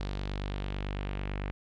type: tone with low-pass filter sweep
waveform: sawtooth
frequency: 49 Hz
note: G1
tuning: in tune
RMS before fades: -35 dBFS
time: 0-1.51 s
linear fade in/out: 0 ms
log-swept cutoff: 4300 to 2400 Hz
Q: 2
effects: none